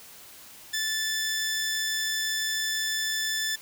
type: tone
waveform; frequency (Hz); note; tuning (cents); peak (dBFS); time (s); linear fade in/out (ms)
15% pulse; 1754; A6; -6; -20; 0.73-3.56; 10
effects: white hiss -48 dBFS RMS until 3.61 s